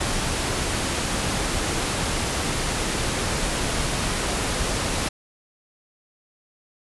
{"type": "low-pass noise", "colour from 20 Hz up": "pink", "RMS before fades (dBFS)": -25, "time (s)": [0, 5.09], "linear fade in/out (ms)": 10, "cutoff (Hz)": 11000, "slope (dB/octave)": 96, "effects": []}